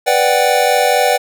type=chord; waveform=square; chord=G major seventh; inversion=first; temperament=equal; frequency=493.9 / 587.3 / 740 / 784 Hz; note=B4 / D5 / F#5 / G5; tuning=0 / 0 / 0 / 0 cents; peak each=-17 dBFS; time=0.06-1.18 s; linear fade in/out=20 ms; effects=none